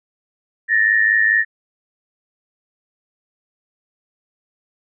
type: tone pair together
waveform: sine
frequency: 1760 / 1864.7 Hz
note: A6 / A#6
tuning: 0 / 0 cents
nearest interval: minor second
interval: 100 cents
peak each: -15 dBFS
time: 0.68-1.45 s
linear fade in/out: 50 ms
effects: none